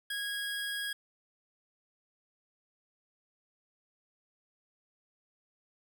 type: tone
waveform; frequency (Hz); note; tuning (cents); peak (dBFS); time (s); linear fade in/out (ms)
25% pulse; 1648; G#6; -14; -30; 0.1-0.93; 5
effects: none